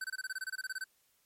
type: tone bursts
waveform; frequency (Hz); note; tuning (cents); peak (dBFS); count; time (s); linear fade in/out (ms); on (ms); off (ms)
square; 1533; G6; -39; -36; 15; 0.01-0.841; 5; 33; 24
effects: white hiss -72 dBFS RMS until 1.25 s + MP3 64 kbps